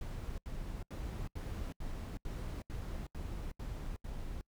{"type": "noise bursts", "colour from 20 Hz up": "brown", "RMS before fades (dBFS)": -41, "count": 10, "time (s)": [0.01, 4.412], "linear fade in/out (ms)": 2, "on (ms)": 370, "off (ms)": 78, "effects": ["noise-tail reverb RT60 0.1 s tail -25 dB re dry"]}